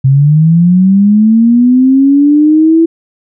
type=linear sweep; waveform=sine; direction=up; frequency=130.81 to 332.3 Hz; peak=-3 dBFS; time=0.04-2.86 s; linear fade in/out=10 ms; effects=none